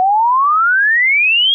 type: exponential sweep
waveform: sine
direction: up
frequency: 730 to 3322 Hz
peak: -9 dBFS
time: 0-1.54 s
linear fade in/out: 0 ms
effects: none